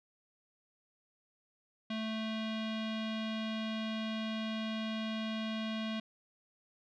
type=tone with low-pass filter; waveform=square; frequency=220 Hz; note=A3; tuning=in tune; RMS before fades=-37 dBFS; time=1.9-6 s; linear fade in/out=5 ms; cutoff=3400 Hz; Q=3.7; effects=none